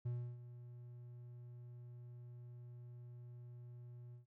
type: tone with ADSR envelope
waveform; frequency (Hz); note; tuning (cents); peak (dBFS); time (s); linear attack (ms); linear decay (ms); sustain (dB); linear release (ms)
triangle; 121.2; B2; -32; -35; 0.05-4.26; 11; 310; -14; 120
effects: none